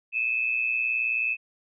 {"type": "tone pair together", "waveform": "sine", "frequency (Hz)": [2497, 2616], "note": ["D#7", "E7"], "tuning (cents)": [6, -14], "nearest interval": "minor second", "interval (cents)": 80, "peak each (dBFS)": [-28, -25], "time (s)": [0.12, 1.37], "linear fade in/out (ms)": 50, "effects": []}